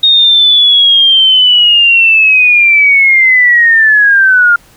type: linear sweep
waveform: sine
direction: down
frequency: 3725 to 1396.9 Hz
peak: -3 dBFS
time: 0.03-4.56 s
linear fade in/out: 5 ms
effects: pink hiss -43 dBFS RMS until 4.76 s